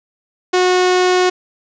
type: tone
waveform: sawtooth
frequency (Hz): 364.7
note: F#4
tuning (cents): -25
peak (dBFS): -7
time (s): 0.53-1.3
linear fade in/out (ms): 10
effects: resampled to 16000 Hz + 8-bit